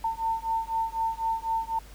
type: beating tone pair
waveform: sine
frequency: 900 / 904 Hz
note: A5 / A5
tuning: +39 / +47 cents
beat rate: 4 Hz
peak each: -29 dBFS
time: 0.04-1.79 s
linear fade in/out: 5 ms
effects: added 50 Hz sine -46 dBFS peak until 1.94 s + pink hiss -52 dBFS RMS until 1.94 s